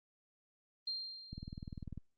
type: tone with exponential decay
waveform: sine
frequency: 4186 Hz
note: C8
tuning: in tune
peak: -35 dBFS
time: 0.87-1.84 s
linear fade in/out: 5 ms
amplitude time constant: 210 ms
type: click train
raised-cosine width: 5 ms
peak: -32 dBFS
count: 14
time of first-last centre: 1.33-1.977 s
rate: 20.1 Hz
effects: Opus 32 kbps